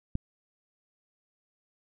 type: click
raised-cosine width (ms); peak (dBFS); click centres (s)
5; -17; 0.154
effects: none